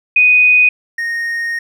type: tone pair in turn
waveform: sine / triangle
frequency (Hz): 2489 / 1856.4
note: D#7 / A#6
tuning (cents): 0 / -8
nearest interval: perfect fourth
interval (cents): 508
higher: first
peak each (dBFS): -6 / -15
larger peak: first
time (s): 0.16-0.69 / 0.98-1.59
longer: second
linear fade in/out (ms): 5
effects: none